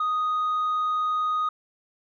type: tone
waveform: sine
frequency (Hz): 1244.5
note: D#6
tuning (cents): 0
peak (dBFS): -20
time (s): 0-1.49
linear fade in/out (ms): 5
effects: tanh soft clip ceiling -21 dBFS